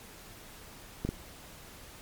clicks, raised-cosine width 3 ms, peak -18 dBFS, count 2, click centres 1.05 / 1.09 s, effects pink hiss -50 dBFS RMS until 2.01 s + MP3 96 kbps

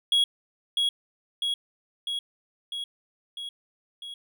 triangle tone with echo, 3322 Hz, G#7, in tune, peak -17 dBFS, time 0.12-0.24 s, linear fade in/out 2 ms, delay 650 ms, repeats 6, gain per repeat -3 dB, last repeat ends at 4.14 s, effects none

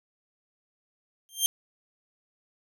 15% pulse tone with exponential growth, 3175 Hz, G7, 21 cents sharp, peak -10 dBFS, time 1.29-1.46 s, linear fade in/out 0 ms, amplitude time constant 35 ms, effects none

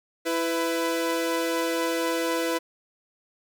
sawtooth tone pair together, 331.5 / 499.3 Hz, E4 / B4, +10 / +19 cents, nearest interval perfect fifth, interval 709 cents, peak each -23 dBFS, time 0.25-2.59 s, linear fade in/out 20 ms, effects none

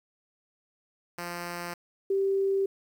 5% pulse / sine tone pair in turn, 173.9 / 390.4 Hz, F3 / G4, -7 / -7 cents, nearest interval octave + major second, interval 1400 cents, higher second, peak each -23 dBFS, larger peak neither, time 1.18-1.74 / 2.1-2.66 s, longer neither, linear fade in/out 5 ms, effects 10-bit

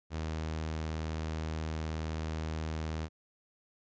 sawtooth tone, 79 Hz, D#2, 27 cents sharp, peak -30 dBFS, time 0.1-3.09 s, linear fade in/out 50 ms, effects resampled to 16000 Hz

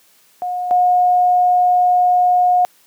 sine tone pair in turn, 721 / 721 Hz, F#5 / F#5, -45 / -45 cents, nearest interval unison, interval 0 cents, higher neither, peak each -19 / -10 dBFS, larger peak second, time 0.42-0.71 / 0.71-2.65 s, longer second, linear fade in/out 0 ms, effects white hiss -53 dBFS RMS until 2.86 s + high-pass 150 Hz 12 dB/octave

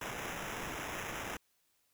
white noise with sample-and-hold, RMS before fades -41 dBFS, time 0.01-1.37 s, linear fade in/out 5 ms, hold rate 4410 Hz, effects white hiss -75 dBFS RMS until 1.93 s

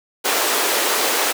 pink high-pass noise, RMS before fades -19 dBFS, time 0.24-1.33 s, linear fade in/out 20 ms, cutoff 370 Hz, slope 24 dB/octave, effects none

